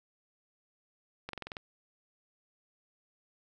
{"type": "slowing click train", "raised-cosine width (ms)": 0.3, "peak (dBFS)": -23, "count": 7, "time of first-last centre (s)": [1.29, 1.568], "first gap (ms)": 43, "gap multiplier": 1.03, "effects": []}